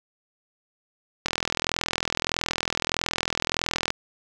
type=click train; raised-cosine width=0.2 ms; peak=-6 dBFS; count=111; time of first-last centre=1.26-3.904 s; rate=41.6 Hz; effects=none